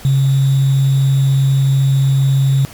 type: tone with sample-and-hold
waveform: sine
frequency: 135.7 Hz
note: C#3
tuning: 36 cents flat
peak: -9 dBFS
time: 0.05-2.65 s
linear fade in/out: 0 ms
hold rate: 3675 Hz
effects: pink hiss -36 dBFS RMS until 2.73 s + MP3 96 kbps